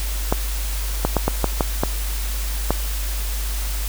clicks, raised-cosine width 1 ms, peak -3 dBFS, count 8, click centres 0.325 / 1.05 / 1.167 / 1.28 / 1.443 / 1.608 / 1.835 / 2.706 s, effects added 50 Hz sine -22 dBFS peak until 3.88 s + white hiss -31 dBFS RMS until 3.88 s

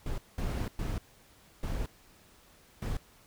brown noise bursts at uneven times, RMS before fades -33 dBFS, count 5, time 0.06-0.18 / 0.38-0.68 / 0.79-0.98 / 1.63-1.86 / 2.82-2.97 s, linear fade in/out 2 ms, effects pink hiss -60 dBFS RMS until 3.26 s

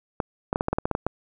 clicks, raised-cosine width 1 ms, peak -9 dBFS, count 11, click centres 0.202 / 0.529 / 0.559 / 0.609 / 0.684 / 0.73 / 0.785 / 0.855 / 0.913 / 0.951 / 1.066 s, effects none

